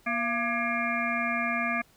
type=harmonic tone with a mistuned harmonic; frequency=238 Hz; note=A#3; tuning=36 cents sharp; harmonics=1 / 3 / 5 / 7 / 9 / 10; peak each=-33 / -33 / -33 / -33 / -33 / -33 dBFS; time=0.06-1.82 s; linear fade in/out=10 ms; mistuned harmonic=3; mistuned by=-77 cents; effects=pink hiss -61 dBFS RMS until 1.96 s